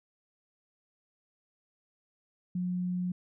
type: tone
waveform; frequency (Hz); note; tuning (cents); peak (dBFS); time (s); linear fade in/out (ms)
sine; 180; F#3; -47; -29; 2.55-3.12; 5
effects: none